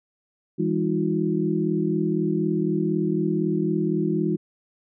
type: tone cluster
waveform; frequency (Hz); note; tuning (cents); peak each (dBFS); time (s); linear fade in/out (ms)
sine; 163.9 / 201.6 / 315.1 / 359.1; E3 / G3 / D#4 / F4; -10 / +49 / +22 / +48; -26; 0.58-4.37; 20
effects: none